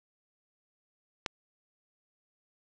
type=click; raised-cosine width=0.2 ms; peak=-13 dBFS; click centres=1.262 s; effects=low-pass 7000 Hz 12 dB/octave